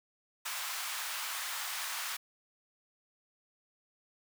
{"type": "high-pass noise", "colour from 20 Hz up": "pink", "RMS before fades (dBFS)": -38, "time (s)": [0.45, 2.17], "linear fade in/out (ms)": 10, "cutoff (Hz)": 960, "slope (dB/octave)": 24, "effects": []}